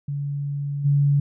sine tone with level steps, 142.5 Hz, C#3, 48 cents sharp, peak -24 / -15 dBFS, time 0.08-1.2 s, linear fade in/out 5 ms, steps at 0.84 s, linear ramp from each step 20 ms, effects none

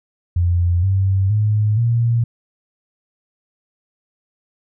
sine tone with pitch steps, 87.31 / 96.32 / 106.26 / 117.22 Hz, F2 / G2 / G#2 / A#2, 0 / -30 / +40 / +10 cents, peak -13 dBFS, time 0.36-2.24 s, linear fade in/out 5 ms, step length 470 ms, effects none

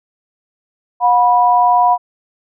sine tone pair together, 721 / 980 Hz, F#5 / B5, -45 / -14 cents, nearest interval perfect fourth, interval 531 cents, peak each -11 dBFS, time 1-1.98 s, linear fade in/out 50 ms, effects none

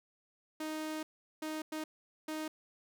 sawtooth tone bursts at uneven times, 311.1 Hz, D#4, in tune, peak -33 dBFS, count 4, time 0.6-1.03 / 1.42-1.62 / 1.72-1.84 / 2.28-2.48 s, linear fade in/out 5 ms, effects none

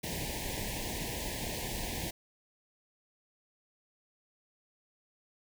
pink band-stop noise, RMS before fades -37 dBFS, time 0.03-2.11 s, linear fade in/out 10 ms, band 990 to 1700 Hz, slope 96 dB/octave, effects none

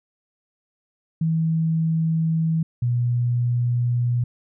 sine tone pair in turn, 161.9 / 121.29 Hz, E3 / B2, -31 / -31 cents, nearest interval perfect fourth, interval 500 cents, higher first, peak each -18 dBFS, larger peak neither, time 1.21-2.63 / 2.82-4.24 s, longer neither, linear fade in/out 5 ms, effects none

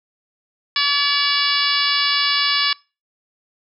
harmonic tone, 572 Hz, D5, 46 cents flat, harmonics 2 / 3 / 4 / 5 / 6 / 7 / 8 / 9, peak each -24 / -24 / -24 / -24 / -24 / -24 / -24 / -24 dBFS, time 0.76-2.73 s, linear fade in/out 2 ms, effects noise-tail reverb RT60 0.3 s tail -24 dB re dry

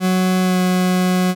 40% pulse tone with pitch glide, 185 to 182.88 Hz, F#3 to F#3, 0 to -20 cents, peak -13 dBFS, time 0-1.35 s, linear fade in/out 50 ms, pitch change -20 cents, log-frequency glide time 0.41-0.59 s, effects none

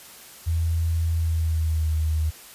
sine tone with pitch glide, 82.41 to 78.33 Hz, E2 to D#2, 0 to +12 cents, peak -20 dBFS, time 0.46-2.31 s, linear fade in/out 20 ms, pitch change -88 cents, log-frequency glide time 1.15-1.92 s, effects white hiss -45 dBFS RMS until 2.54 s + resampled to 32000 Hz

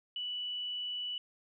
sine tone, 2960 Hz, F#7, in tune, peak -35 dBFS, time 0.16-1.18 s, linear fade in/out 2 ms, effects none

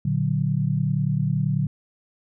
sine chord, Bb augmented, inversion none, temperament equal, 116.54 / 146.83 / 185 Hz, Bb2 / D3 / F#3, 0 / 0 / 0 cents, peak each -26 / -22 / -26 dBFS, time 0.05-1.67 s, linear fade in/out 5 ms, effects none

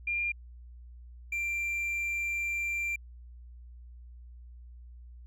sine / triangle tone pair in turn, 2398 / 2365 Hz, D7 / D7, +36 / +12 cents, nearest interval unison, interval 24 cents, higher first, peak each -28 dBFS, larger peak neither, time 0.07-0.32 / 1.32-2.96 s, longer second, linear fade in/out 5 ms, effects added 60 Hz sine -46 dBFS peak until 5.26 s

